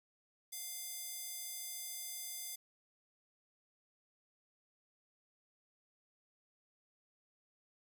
square tone with high-pass filter, 698.5 Hz, F5, in tune, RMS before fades -45 dBFS, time 0.52-2.56 s, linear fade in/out 10 ms, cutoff 7000 Hz, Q 0.67, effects none

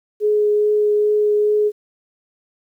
sine tone with vibrato, 419.7 Hz, G#4, 18 cents sharp, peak -13 dBFS, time 0.2-1.72 s, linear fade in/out 50 ms, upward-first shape triangle, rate 2.4 Hz, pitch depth 10 cents each way, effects 9-bit

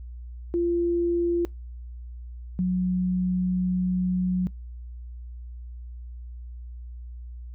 sine tone pair in turn, 344.2 / 182.69 Hz, F4 / F#3, -25 / -22 cents, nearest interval major seventh, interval 1097 cents, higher first, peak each -21 / -21 dBFS, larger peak neither, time 0.54-1.45 / 2.59-4.47 s, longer second, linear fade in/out 0 ms, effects noise-tail reverb RT60 0.2 s tail -24 dB re dry + added 60 Hz sine -36 dBFS peak until 7.54 s

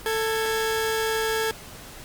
sawtooth tone pair together, 443.1 / 1652.8 Hz, A4 / G#6, +12 / -9 cents, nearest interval octave + major seventh, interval 2279 cents, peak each -20 / -26 dBFS, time 0.06-1.51 s, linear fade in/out 0 ms, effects pink hiss -42 dBFS RMS until 2.04 s + Opus 48 kbps

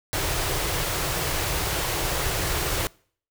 pink band-stop noise, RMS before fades -26 dBFS, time 0.13-2.87 s, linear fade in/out 0 ms, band 180 to 290 Hz, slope 96 dB/octave, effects noise-tail reverb RT60 0.5 s tail -24 dB re dry

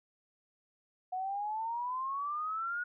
sine exponential sweep, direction up, 730 to 1462 Hz, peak -33 dBFS, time 1.12-2.84 s, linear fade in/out 10 ms, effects none

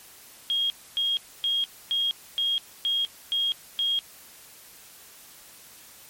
sine tone bursts, 3258 Hz, G#7, 34 cents flat, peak -22 dBFS, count 8, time 0.5-3.99 s, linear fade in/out 0 ms, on 200 ms, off 270 ms, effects white hiss -49 dBFS RMS until 6.09 s + MP3 64 kbps

